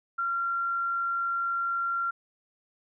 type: tone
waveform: sine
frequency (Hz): 1376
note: F6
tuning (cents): -26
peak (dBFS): -26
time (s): 0.18-2.11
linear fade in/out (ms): 10
effects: none